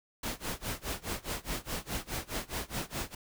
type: noise with tremolo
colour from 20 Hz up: pink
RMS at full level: -34 dBFS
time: 0.23-3.15 s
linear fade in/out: 5 ms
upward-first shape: sine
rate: 4.8 Hz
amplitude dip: 95%
effects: none